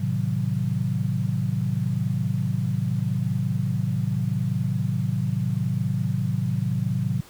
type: chord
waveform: sine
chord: A diminished seventh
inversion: none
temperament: equal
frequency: 110 / 130.81 / 155.56 / 185 Hz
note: A2 / C3 / Eb3 / Gb3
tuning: 0 / 0 / 0 / 0 cents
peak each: -27 / -26 / -29 / -28 dBFS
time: 0-7.21 s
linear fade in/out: 10 ms
effects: pink hiss -49 dBFS RMS until 7.29 s